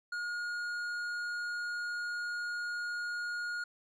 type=tone with tanh clipping; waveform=triangle; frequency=1433 Hz; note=F6; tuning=44 cents sharp; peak=-36 dBFS; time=0.12-3.64 s; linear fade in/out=5 ms; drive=13 dB; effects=none